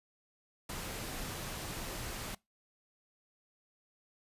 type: noise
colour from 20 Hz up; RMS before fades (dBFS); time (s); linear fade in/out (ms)
pink; -41; 0.69-2.35; 5
effects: noise-tail reverb RT60 0.2 s tail -23 dB re dry + resampled to 32000 Hz